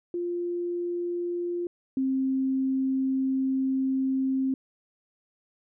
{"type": "tone pair in turn", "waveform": "sine", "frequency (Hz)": [349.2, 265], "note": ["F4", "C4"], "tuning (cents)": [0, 22], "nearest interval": "perfect fourth", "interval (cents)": 478, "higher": "first", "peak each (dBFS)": [-27, -23], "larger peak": "second", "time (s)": [[0.14, 1.67], [1.97, 4.54]], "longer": "second", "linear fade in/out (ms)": 2, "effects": []}